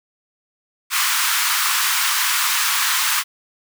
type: high-pass noise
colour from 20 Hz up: pink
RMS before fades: -19 dBFS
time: 0.9-3.24 s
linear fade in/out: 50 ms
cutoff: 1000 Hz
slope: 48 dB/octave
effects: none